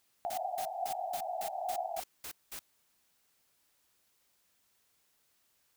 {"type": "band-pass noise", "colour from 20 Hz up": "pink", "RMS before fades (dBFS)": -37, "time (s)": [0.25, 2], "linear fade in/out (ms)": 0, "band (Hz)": [670, 780], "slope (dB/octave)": 96}
{"type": "noise bursts", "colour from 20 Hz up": "white", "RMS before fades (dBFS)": -43, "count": 9, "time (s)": [0.3, 2.593], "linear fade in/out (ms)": 5, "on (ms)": 77, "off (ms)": 200}
{"effects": ["white hiss -73 dBFS RMS until 5.76 s"]}